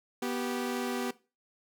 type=tone pair together; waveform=sawtooth; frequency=245 / 388.9 Hz; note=B3 / G4; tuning=-14 / -14 cents; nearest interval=minor sixth; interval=800 cents; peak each=-29 / -31 dBFS; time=0.22-1.11 s; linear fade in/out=5 ms; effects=noise-tail reverb RT60 0.3 s tail -18 dB re dry